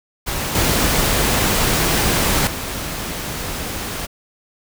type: noise with level steps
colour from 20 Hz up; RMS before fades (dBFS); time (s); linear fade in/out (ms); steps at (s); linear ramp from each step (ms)
pink; -23 / -17 / -26; 0.26-4.07; 20; 0.55 / 2.47; 2
effects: none